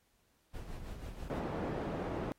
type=noise with tremolo; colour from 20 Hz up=brown; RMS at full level=-42 dBFS; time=0.53-1.4 s; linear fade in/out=20 ms; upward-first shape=sine; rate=6.1 Hz; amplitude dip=50%
type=low-pass noise; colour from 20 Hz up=white; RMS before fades=-38 dBFS; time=1.3-2.32 s; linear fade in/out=0 ms; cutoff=550 Hz; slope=12 dB/octave
effects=pink hiss -74 dBFS RMS until 2.38 s + AAC 48 kbps